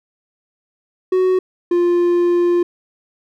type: tone pair in turn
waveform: triangle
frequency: 371.1 / 349.6 Hz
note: F#4 / F4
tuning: +5 / +2 cents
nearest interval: minor second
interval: 103 cents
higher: first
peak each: -10 dBFS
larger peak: neither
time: 1.12-1.39 / 1.71-2.63 s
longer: second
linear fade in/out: 5 ms
effects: none